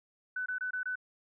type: tone bursts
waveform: sine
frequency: 1500 Hz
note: F#6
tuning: 23 cents sharp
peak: -32 dBFS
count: 5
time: 0.36-0.956 s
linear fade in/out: 5 ms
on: 100 ms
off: 24 ms
effects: none